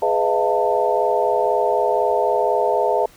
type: tone cluster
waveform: sine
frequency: 415.8 / 497.9 / 624 / 688 / 892 Hz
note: G#4 / B4 / D#5 / F5 / A5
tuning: +2 / +14 / +5 / -26 / +23 cents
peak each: -22 dBFS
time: 0.02-3.06 s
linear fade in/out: 5 ms
effects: pink hiss -49 dBFS RMS until 3.16 s